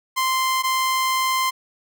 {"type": "tone pair in turn", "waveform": "sawtooth", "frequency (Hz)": [1043, 1043], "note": ["C6", "C6"], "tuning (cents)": [-6, -6], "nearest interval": "unison", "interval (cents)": 0, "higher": "neither", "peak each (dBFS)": -15, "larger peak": "neither", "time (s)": [[0.16, 0.63], [0.63, 1.51]], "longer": "second", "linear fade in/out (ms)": 20, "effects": []}